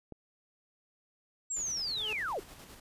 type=click; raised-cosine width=2 ms; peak=-31 dBFS; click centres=0.123 s
type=linear sweep; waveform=sine; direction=down; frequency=7710 to 311.1 Hz; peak=-32 dBFS; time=1.5-2.4 s; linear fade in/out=10 ms
type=noise with tremolo; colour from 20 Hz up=pink; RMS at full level=-50 dBFS; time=1.56-2.8 s; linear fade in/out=5 ms; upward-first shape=square; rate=9.7 Hz; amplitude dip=35%
type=tone with exponential growth; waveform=sawtooth; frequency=430.1 Hz; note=A4; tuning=39 cents flat; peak=-34 dBFS; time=1.78-2.13 s; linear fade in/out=1 ms; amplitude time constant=76 ms
effects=resampled to 32000 Hz